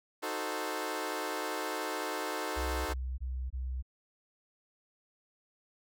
15% pulse chord, D# diminished seventh, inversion none, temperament equal, 311.1 / 370 / 440 / 523.3 Hz, D#4 / F#4 / A4 / C5, 0 / 0 / 0 / 0 cents, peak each -33 / -34 / -32 / -34 dBFS, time 0.22-2.94 s, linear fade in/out 20 ms
sine tone bursts, 63.9 Hz, C2, 40 cents flat, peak -33 dBFS, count 4, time 2.56-3.826 s, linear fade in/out 20 ms, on 300 ms, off 22 ms
effects none

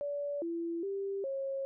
sine tone with pitch steps, 575 / 336.5 / 394 / 543 Hz, D5 / E4 / G4 / C#5, -37 / +36 / +9 / -36 cents, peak -33 dBFS, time 0.01-1.65 s, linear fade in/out 0 ms, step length 410 ms, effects none

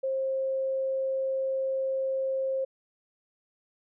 sine tone, 532 Hz, C5, 29 cents sharp, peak -26 dBFS, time 0.03-2.65 s, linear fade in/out 10 ms, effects none

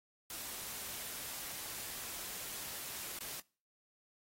white noise with dropouts, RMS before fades -44 dBFS, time 0.3-3.4 s, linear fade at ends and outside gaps 2 ms, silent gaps 3.189-3.206 s, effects noise-tail reverb RT60 0.4 s tail -24 dB re dry + AAC 48 kbps

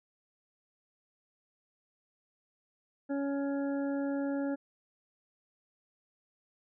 harmonic tone, 279.5 Hz, C#4, 14 cents sharp, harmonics 1 / 2 / 3 / 5 / 6, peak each -31 / -37 / -46 / -49 / -50 dBFS, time 3.09-4.56 s, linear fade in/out 20 ms, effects none

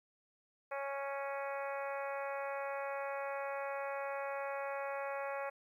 harmonic tone, 277.2 Hz, C#4, in tune, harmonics 2 / 3 / 4 / 5 / 6 / 7 / 8 / 9, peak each -40 / -44 / -46 / -48 / -50 / -51 / -52 / -53 dBFS, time 0.71-5.5 s, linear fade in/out 10 ms, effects 12-bit

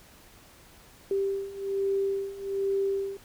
sine beating tone pair, 392 / 393.2 Hz, G4 / G4, 0 / +5 cents, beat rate 1.2 Hz, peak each -31 / -28 dBFS, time 1.11-3.17 s, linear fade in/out 2 ms, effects pink hiss -54 dBFS RMS until 3.24 s

